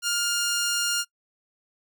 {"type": "tone", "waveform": "10% pulse", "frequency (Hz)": 1408, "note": "F6", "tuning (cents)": 14, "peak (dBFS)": -15, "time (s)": [0.02, 1.05], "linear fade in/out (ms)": 50, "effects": ["noise-tail reverb RT60 0.1 s tail -23 dB re dry"]}